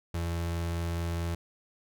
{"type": "tone", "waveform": "35% pulse", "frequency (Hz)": 84.6, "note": "E2", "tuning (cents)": 45, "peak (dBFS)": -28, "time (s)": [0.14, 1.35], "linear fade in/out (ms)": 5, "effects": []}